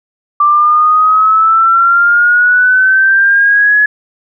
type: exponential sweep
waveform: sine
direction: up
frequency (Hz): 1173 to 1700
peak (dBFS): -5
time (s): 0.4-3.86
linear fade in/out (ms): 5
effects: none